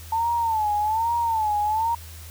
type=tone with vibrato; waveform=sine; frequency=885 Hz; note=A5; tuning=10 cents sharp; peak=-20 dBFS; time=0.12-1.95 s; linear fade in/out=5 ms; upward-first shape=sine; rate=1.2 Hz; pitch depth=110 cents each way; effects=added 81 Hz sine -39 dBFS peak until 2.3 s + white hiss -45 dBFS RMS until 2.3 s